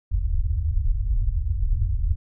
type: low-pass noise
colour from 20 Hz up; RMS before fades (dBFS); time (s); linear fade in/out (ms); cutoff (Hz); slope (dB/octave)
pink; -22; 0.11-2.16; 10; 100; 48
effects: none